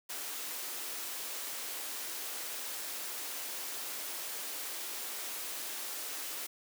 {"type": "high-pass noise", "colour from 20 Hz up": "white", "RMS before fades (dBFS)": -40, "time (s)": [0.09, 6.47], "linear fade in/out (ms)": 10, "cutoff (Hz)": 270, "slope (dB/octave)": 24, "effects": []}